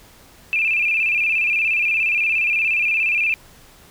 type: tone with vibrato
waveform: sine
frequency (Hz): 2519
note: D#7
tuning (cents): +21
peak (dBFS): -16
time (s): 0.53-3.34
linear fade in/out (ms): 0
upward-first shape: square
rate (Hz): 17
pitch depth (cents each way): 79
effects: pink hiss -48 dBFS RMS until 3.9 s